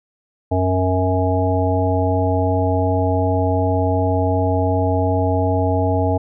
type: harmonic tone with a mistuned harmonic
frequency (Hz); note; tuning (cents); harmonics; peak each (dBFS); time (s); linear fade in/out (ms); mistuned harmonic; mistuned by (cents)
92.5; F#2; 0; 1 / 3 / 5 / 7 / 9; -18 / -22 / -23 / -22 / -24; 0.51-6.18; 10; 3; -17
effects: none